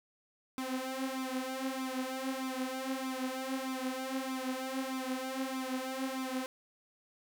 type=tone with flanger; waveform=sawtooth; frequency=261.6 Hz; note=C4; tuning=in tune; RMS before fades=-37 dBFS; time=0.58-6.46 s; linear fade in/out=0 ms; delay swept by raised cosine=0.83 to 6.33 ms; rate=1.6 Hz; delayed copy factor=+0.8; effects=none